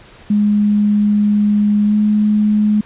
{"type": "tone with pitch glide", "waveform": "sine", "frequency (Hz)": [207.7, 210.8], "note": ["G#3", "G#3"], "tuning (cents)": [0, 26], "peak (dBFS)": -10, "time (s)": [0.3, 2.81], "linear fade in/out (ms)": 5, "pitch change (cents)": 26, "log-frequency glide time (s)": [1.86, 1.94], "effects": ["pink hiss -42 dBFS RMS until 2.85 s", "resampled to 8000 Hz"]}